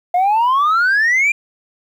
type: exponential sweep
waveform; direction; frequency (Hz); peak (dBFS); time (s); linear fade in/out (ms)
sine; up; 699 to 2421; -9; 0.14-1.32; 5
effects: tanh soft clip ceiling -10 dBFS + 8-bit